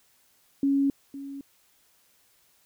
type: tone with echo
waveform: sine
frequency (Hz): 277.2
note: C#4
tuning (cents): 0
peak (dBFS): -20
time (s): 0.63-0.9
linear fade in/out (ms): 2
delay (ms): 510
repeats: 1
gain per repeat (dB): -15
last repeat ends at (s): 1.41
effects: white hiss -64 dBFS RMS until 2.65 s